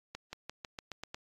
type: accelerating click train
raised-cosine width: 0.2 ms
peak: -23 dBFS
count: 8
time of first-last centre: 0.15-1.145 s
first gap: 180 ms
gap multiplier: 0.92
effects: AAC 32 kbps